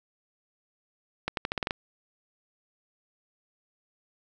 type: accelerating click train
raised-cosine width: 0.3 ms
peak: -12 dBFS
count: 8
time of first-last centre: 1.28-1.709 s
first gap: 92 ms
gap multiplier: 0.86
effects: none